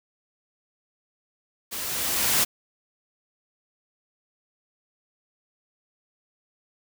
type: noise with level ramp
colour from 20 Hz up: white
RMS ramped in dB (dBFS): -33 to -20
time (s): 1.71-2.45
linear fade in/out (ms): 20
effects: none